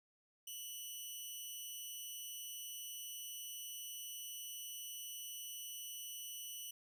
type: tone with amplitude modulation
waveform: 10% pulse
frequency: 2960 Hz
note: F#7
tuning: in tune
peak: -35 dBFS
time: 0.47-6.71 s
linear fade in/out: 5 ms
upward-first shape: sine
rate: 248 Hz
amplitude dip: 50%
effects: none